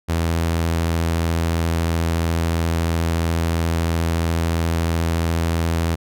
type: tone with vibrato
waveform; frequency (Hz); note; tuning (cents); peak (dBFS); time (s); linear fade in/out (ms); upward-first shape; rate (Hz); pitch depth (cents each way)
sawtooth; 83; E2; +12; -14; 0.08-5.96; 20; triangle; 14; 21
effects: none